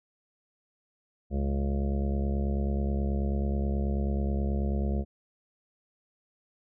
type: harmonic tone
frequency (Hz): 69.3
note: C#2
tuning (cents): 0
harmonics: 1 / 2 / 3 / 5 / 6 / 7 / 8 / 9 / 10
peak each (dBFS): -27 / -37 / -32 / -40 / -42 / -45 / -43 / -48 / -45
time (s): 1.3-5.05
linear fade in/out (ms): 50
effects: none